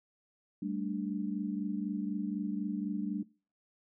sine chord, G suspended second, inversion none, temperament equal, 196 / 220 / 293.7 Hz, G3 / A3 / D4, 0 / 0 / 0 cents, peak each -36 / -38 / -37 dBFS, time 0.62-3.23 s, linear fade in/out 5 ms, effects noise-tail reverb RT60 0.4 s tail -24 dB re dry

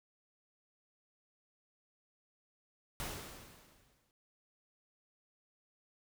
pink noise with exponential decay, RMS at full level -39 dBFS, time 3-4.11 s, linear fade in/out 0 ms, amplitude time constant 240 ms, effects none

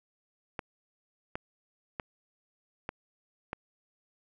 clicks, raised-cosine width 0.5 ms, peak -19 dBFS, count 5, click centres 0.592 / 1.355 / 1.998 / 2.891 / 3.531 s, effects none

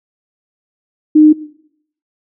sine tone, 306.2 Hz, D#4, 28 cents flat, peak -3 dBFS, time 1.15-1.33 s, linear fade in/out 10 ms, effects noise-tail reverb RT60 0.7 s tail -17 dB re dry

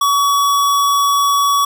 square tone, 1131 Hz, C#6, 34 cents sharp, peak -12 dBFS, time 0.01-1.65 s, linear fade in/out 5 ms, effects none

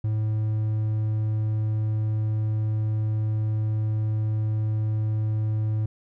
triangle tone, 108.2 Hz, A2, 29 cents flat, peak -20 dBFS, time 0.04-5.86 s, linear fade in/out 5 ms, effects none

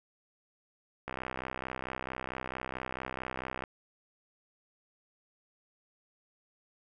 click train, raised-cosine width 0.5 ms, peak -21 dBFS, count 166, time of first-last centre 1.08-3.638 s, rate 64.5 Hz, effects none

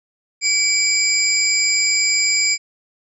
sine tone cluster, 2296 / 4926 / 7300 Hz, D7 / D#8 / A#8, -40 / -18 / -37 cents, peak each -19 dBFS, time 0.41-2.58 s, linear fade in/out 50 ms, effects none

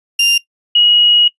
35% pulse / sine tone pair in turn, 2794 / 2899 Hz, F7 / F#7, 0 / -36 cents, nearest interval minor second, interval 64 cents, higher second, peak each -7 dBFS, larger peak neither, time 0.19-0.38 / 0.75-1.28 s, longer second, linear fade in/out 5 ms, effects noise-tail reverb RT60 0.1 s tail -19 dB re dry + resampled to 24000 Hz

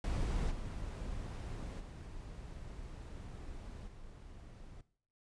brown noise with level steps, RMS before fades -35 / -42 / -47 / -52 dBFS, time 0.04-4.81 s, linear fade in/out 2 ms, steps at 0.5 / 1.79 / 3.86 s, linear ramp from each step 20 ms, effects noise-tail reverb RT60 0.5 s tail -17 dB re dry + resampled to 22050 Hz

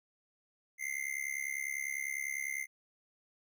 square tone with amplitude modulation, 2088 Hz, C7, 4 cents flat, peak -32 dBFS, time 0.78-2.67 s, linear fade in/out 50 ms, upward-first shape sine, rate 70 Hz, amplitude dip 95%, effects none

